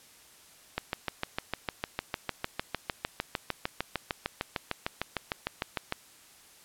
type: click train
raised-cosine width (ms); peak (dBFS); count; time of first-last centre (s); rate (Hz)
0.3; -13; 35; 0.78-5.924; 6.61
effects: white hiss -56 dBFS RMS until 6.64 s + low-pass 12000 Hz 12 dB/octave